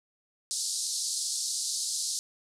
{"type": "band-pass noise", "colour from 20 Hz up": "pink", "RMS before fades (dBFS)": -32, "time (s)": [0.51, 2.19], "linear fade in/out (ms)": 0, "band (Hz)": [4200, 10000], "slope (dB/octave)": 48, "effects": []}